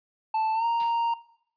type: tone with pitch glide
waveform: triangle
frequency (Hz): 880 to 930.2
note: A5 to A#5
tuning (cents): 0 to -4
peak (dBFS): -21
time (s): 0.34-1.14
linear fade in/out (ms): 5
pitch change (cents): +96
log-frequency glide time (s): 0.54-0.65
type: noise with exponential decay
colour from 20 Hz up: white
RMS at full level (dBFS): -39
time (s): 0.8-1.06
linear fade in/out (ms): 1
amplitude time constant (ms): 56
effects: noise-tail reverb RT60 0.7 s tail -18 dB re dry + resampled to 11025 Hz